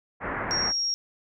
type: low-pass noise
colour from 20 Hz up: white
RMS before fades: -31 dBFS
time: 0.2-0.73 s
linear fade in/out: 50 ms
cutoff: 2000 Hz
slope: 48 dB/octave
type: tone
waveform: sine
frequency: 5588 Hz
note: F8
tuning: in tune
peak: -24 dBFS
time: 0.51-0.94 s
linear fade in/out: 0 ms
effects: none